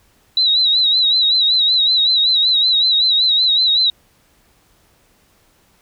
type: tone with vibrato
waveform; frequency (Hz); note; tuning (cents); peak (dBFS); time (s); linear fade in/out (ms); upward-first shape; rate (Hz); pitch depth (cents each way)
sine; 3913; B7; -17; -11; 0.37-3.9; 2; sine; 5.3; 77
effects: pink hiss -56 dBFS RMS until 5.81 s